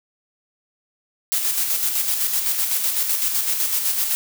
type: noise with tremolo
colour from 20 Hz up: blue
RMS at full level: -20 dBFS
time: 1.32-4.15 s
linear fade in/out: 0 ms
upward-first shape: square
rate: 7.9 Hz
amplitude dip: 40%
effects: none